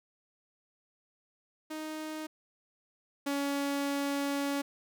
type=tone pair in turn; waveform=sawtooth; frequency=311.1 / 281.5 Hz; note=D#4 / C#4; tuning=0 / +27 cents; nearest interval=major second; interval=173 cents; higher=first; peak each=-33 / -26 dBFS; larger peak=second; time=1.7-2.27 / 3.26-4.62 s; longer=second; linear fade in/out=10 ms; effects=none